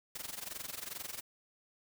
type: noise with amplitude modulation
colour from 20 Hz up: white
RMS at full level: -40 dBFS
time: 0.15-1.21 s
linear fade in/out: 5 ms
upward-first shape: sine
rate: 22.4 Hz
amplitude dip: 85%
effects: none